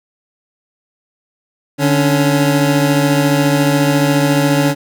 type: tone pair together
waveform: 25% pulse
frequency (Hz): 146.83 / 279.4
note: D3 / C#4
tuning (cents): 0 / +14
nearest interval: major seventh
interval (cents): 1114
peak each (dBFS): -10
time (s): 1.78-4.75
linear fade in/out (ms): 50
effects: none